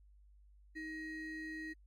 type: ring-modulated tone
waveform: triangle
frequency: 1102 Hz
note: C#6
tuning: 11 cents flat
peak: -37 dBFS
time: 0.75-1.74 s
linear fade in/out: 20 ms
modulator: 787 Hz
effects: added 50 Hz sine -60 dBFS peak until 1.86 s + AAC 48 kbps